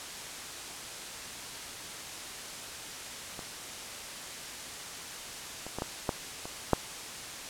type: clicks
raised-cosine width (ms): 1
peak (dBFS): -26 / -25 / -20 / -17 / -13 / -25 / -7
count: 7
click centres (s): 3.392 / 5.666 / 5.786 / 5.821 / 6.092 / 6.455 / 6.733
effects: white hiss -41 dBFS RMS until 7.49 s + low-pass 9000 Hz 12 dB/octave